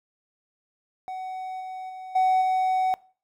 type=tone with level steps; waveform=triangle; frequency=749 Hz; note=F#5; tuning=21 cents sharp; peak=-29 / -31 / -34 / -15 / -18 dBFS; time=1.08-2.94 s; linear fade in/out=0 ms; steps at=1.6 / 1.89 / 2.15 / 2.41 s; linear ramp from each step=10 ms; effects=noise-tail reverb RT60 0.4 s tail -22 dB re dry + tanh soft clip ceiling -12 dBFS